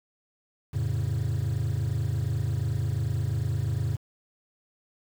triangle chord, F augmented, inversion none, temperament equal, 87.31 / 110 / 138.59 Hz, F2 / A2 / C#3, 0 / 0 / 0 cents, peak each -28 / -25 / -27 dBFS, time 0.73-3.97 s, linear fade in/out 20 ms, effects tanh soft clip ceiling -19 dBFS + 8-bit

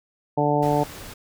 harmonic tone, 146.83 Hz, D3, in tune, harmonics 1 / 2 / 3 / 4 / 5 / 6, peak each -25 / -25 / -25 / -25 / -25 / -25 dBFS, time 0.37-0.84 s, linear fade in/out 10 ms
pink noise, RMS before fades -39 dBFS, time 0.62-1.14 s, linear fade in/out 10 ms
effects none

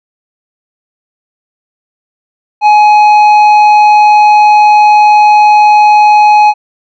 triangle tone with tanh clipping, 841 Hz, G#5, 22 cents sharp, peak -3 dBFS, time 2.61-6.54 s, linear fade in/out 50 ms, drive 12 dB, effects none

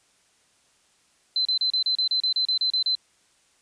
sine tone bursts, 4062 Hz, B7, 48 cents sharp, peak -20 dBFS, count 13, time 1.36-2.952 s, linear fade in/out 2 ms, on 92 ms, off 33 ms, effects white hiss -63 dBFS RMS until 3.61 s + resampled to 22050 Hz

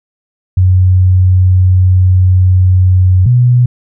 sine tone pair in turn, 92.2 / 123.07 Hz, F#2 / B2, -6 / -6 cents, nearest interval perfect fourth, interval 500 cents, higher second, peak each -4 dBFS, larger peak neither, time 0.57-3.26 / 3.26-3.66 s, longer first, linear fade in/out 5 ms, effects none

